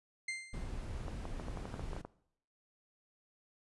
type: tone with exponential decay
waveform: 40% pulse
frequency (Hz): 2093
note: C7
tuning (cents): 0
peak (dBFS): -34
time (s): 0.28-0.79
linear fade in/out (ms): 5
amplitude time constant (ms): 110
type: noise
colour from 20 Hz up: brown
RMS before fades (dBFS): -42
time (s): 0.53-2.02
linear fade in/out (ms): 10
type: clicks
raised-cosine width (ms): 1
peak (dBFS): -29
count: 11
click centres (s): 1.082 / 1.254 / 1.398 / 1.484 / 1.573 / 1.655 / 1.741 / 1.795 / 1.932 / 1.965 / 2.05
effects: noise-tail reverb RT60 0.7 s tail -20 dB re dry + resampled to 24000 Hz

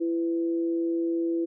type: tone pair together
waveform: sine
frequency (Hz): 334.7 / 501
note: E4 / B4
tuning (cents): +26 / +25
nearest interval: perfect fifth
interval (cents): 699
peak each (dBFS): -24 / -36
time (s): 0-1.46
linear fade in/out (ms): 20
effects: none

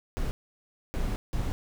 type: noise bursts at uneven times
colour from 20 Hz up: brown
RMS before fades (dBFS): -29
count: 3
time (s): 0.17-0.31 / 0.94-1.16 / 1.33-1.52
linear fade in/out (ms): 0
effects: none

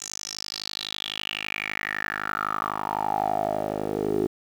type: tone with band-pass filter sweep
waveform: 10% pulse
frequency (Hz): 51.9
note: G#1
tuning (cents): 0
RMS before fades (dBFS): -29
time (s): 0-4.27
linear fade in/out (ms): 10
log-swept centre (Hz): 6900 to 380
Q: 6.6
effects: 8-bit

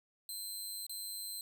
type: tone with dropouts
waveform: 15% pulse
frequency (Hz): 4100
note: C8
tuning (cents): -36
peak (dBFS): -34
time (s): 0.29-1.41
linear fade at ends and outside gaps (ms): 1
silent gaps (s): 0.866-0.895
effects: 12-bit

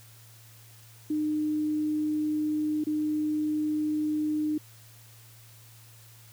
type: tone with dropouts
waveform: sine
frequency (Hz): 304.3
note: D#4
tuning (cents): -38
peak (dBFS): -25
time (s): 1.1-4.58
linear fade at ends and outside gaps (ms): 5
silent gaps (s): 2.84-2.868
effects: added 113 Hz sine -52 dBFS peak until 6.32 s + white hiss -55 dBFS RMS until 6.32 s

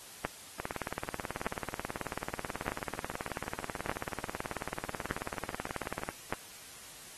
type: two click trains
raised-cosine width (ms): 0.5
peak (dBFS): -16 / -20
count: 6 / 102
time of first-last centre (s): 0.25-6.325 / 0.6-6.089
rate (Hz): 0.823 / 18.4
effects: white hiss -50 dBFS RMS until 7.17 s + AAC 32 kbps

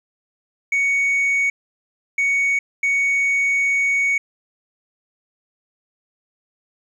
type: tone bursts at uneven times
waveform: sine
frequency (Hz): 2231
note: C#7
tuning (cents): +11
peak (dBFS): -13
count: 3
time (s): 0.72-1.5 / 2.18-2.59 / 2.83-4.18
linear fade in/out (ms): 5
effects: tanh soft clip ceiling -15 dBFS + 9-bit

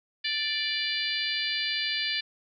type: harmonic tone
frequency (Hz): 587.3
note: D5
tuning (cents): 0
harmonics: 3 / 4 / 5 / 6 / 7 / 8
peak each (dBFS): -34 / -34 / -34 / -34 / -34 / -34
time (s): 0.24-2.21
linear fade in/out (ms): 10
effects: none

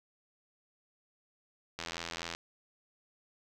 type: click train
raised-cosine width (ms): 0.2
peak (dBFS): -20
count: 48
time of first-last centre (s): 1.79-2.35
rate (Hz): 84
effects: none

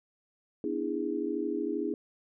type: chord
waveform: sine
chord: E dominant seventh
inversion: second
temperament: just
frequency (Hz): 247.2 / 296.7 / 329.6 / 412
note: B3 / D4 / E4 / G#4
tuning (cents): +2 / +18 / 0 / -14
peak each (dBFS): -38 / -34 / -34 / -34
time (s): 0.64-1.94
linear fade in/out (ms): 2
effects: none

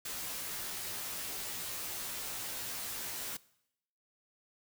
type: noise with comb filter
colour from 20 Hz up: white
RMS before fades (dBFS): -40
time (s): 0.05-3.37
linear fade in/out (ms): 5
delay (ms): 14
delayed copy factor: -1
effects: noise-tail reverb RT60 0.8 s tail -21 dB re dry

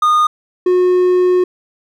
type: tone pair in turn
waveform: triangle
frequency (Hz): 1226 / 362.9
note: D#6 / F#4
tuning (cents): -26 / -34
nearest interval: octave + major sixth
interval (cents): 2108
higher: first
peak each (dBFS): -7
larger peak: neither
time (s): 0.02-0.27 / 0.66-1.44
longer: second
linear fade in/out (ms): 5
effects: none

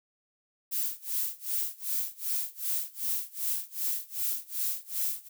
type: noise with tremolo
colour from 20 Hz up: violet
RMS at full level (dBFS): -29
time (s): 0.71-5.29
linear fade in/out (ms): 20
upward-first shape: sine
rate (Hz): 2.6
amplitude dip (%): 95
effects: none

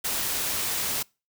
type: noise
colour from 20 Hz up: white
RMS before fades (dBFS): -28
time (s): 0.04-1.03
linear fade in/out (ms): 10
effects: noise-tail reverb RT60 0.3 s tail -26 dB re dry

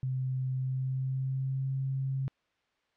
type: tone with pitch glide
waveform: sine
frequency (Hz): 130 to 134.04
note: C3 to C3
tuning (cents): -11 to +42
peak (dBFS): -29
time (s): 0.03-2.28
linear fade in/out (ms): 0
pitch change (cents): +53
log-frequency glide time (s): 0.54-1.72
effects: white hiss -74 dBFS RMS until 2.96 s + low-pass 3000 Hz 12 dB/octave

